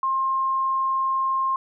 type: tone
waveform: sine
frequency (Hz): 1063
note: C6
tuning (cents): +27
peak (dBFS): -20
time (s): 0.03-1.56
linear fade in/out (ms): 2
effects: none